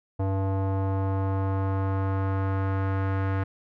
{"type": "tone with low-pass filter sweep", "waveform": "square", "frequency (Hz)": 96.6, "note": "G2", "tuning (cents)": -25, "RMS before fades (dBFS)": -26, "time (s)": [0.19, 3.44], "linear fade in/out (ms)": 10, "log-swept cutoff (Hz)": [780, 1600], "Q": 1.7, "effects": []}